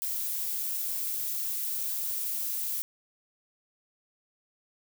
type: noise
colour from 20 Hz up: violet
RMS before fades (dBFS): -32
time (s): 0.02-2.82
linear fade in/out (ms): 0
effects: none

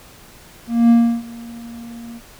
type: tone with ADSR envelope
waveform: triangle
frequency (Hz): 233.5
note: A#3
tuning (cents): +3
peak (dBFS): -5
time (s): 0.67-2.21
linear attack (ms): 230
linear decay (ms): 320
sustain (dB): -24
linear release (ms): 45
effects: pink hiss -44 dBFS RMS until 2.39 s

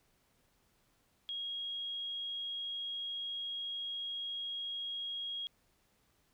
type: tone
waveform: sine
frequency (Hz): 3283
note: G#7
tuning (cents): -21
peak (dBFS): -37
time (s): 1.29-5.47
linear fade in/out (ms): 0
effects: pink hiss -73 dBFS RMS until 6.33 s

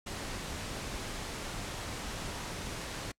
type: tone in noise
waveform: sine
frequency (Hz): 967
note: B5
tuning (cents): -37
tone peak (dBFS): -50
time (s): 2.28-2.52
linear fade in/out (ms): 10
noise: pink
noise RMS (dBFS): -39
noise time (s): 0.06-3.12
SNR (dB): -14
effects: noise-tail reverb RT60 0.1 s tail -25 dB re dry + low-pass 9000 Hz 12 dB/octave

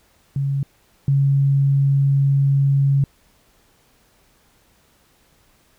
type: tone pair in turn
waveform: sine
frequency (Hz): 138.59 / 138.59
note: C#3 / C#3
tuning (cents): 0 / 0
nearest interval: unison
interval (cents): 0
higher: neither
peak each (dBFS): -18 / -13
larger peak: second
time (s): 0.36-0.63 / 1.08-3.04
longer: second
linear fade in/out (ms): 2
effects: pink hiss -58 dBFS RMS until 5.78 s

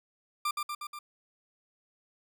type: tone with echo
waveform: 40% pulse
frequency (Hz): 1189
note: D6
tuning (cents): +21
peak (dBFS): -27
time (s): 0.45-0.51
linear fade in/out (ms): 5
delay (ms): 120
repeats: 4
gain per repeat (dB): -3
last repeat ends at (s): 0.99
effects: none

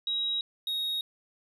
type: tone pair in turn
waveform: sine / triangle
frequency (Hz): 3825 / 3761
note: A#7 / A#7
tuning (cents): +44 / +15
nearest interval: unison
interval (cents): 29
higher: first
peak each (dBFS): -27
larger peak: neither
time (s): 0.07-0.41 / 0.67-1.01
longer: neither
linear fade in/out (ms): 2
effects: none

